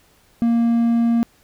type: tone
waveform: triangle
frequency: 233.1 Hz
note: A#3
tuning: in tune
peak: -12 dBFS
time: 0.42-1.23 s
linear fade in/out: 0 ms
effects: pink hiss -56 dBFS RMS until 1.43 s